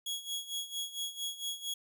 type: tone with tremolo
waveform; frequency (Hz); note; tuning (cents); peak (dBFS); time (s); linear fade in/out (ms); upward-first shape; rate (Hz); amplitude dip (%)
sawtooth; 3332; G#7; +5; -30; 0.06-1.74; 5; sine; 4.4; 80
effects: none